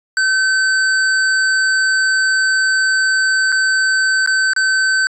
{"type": "tone with dropouts", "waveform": "square", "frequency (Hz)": 1536, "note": "G6", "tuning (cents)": -36, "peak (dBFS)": -13, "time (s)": [0.17, 5.07], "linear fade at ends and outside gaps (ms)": 1, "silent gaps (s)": [[3.52, 3.524], [4.262, 4.274], [4.534, 4.563]], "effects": ["resampled to 22050 Hz", "9-bit"]}